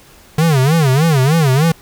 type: tone with vibrato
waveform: square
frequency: 146.83 Hz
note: D3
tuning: in tune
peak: -10 dBFS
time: 0.38-1.72 s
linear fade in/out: 5 ms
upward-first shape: sine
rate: 3.3 Hz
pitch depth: 230 cents each way
effects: pink hiss -44 dBFS RMS until 1.81 s